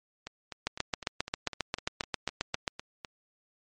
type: two click trains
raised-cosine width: 0.2 ms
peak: -11 / -21 dBFS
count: 16 / 12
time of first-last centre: 0.67-2.678 / 0.27-3.048 s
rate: 7.47 / 3.96 Hz
effects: MP3 48 kbps